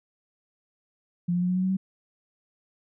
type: tone with pitch steps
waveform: sine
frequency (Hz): 174.61 / 177.15 / 179.73 / 182.34 / 184.99 / 187.68 / 190.41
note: F3 / F3 / F3 / F#3 / F#3 / F#3 / F#3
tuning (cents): 0 / +25 / +50 / -25 / 0 / +25 / +50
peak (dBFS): -22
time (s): 1.28-1.77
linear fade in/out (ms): 10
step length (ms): 70
effects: none